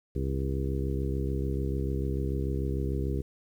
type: harmonic tone with a mistuned harmonic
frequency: 66.8 Hz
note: C2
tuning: 36 cents sharp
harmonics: 1 / 2 / 3 / 4 / 5 / 6 / 7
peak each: -30 / -33 / -39 / -39 / -38 / -37 / -43 dBFS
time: 0.15-3.22 s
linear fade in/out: 10 ms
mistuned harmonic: 7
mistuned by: +29 cents
effects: 10-bit